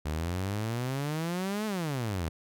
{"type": "exponential two-way sweep", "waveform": "sawtooth", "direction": "up then down", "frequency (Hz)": [73.4, 220, 75.9], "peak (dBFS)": -26, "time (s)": [0.05, 2.29], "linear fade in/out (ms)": 10, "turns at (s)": 1.66, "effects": []}